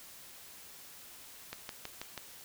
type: click train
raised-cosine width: 0.2 ms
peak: -22 dBFS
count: 5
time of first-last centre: 1.53-2.177 s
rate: 6.18 Hz
effects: white hiss -52 dBFS RMS until 2.44 s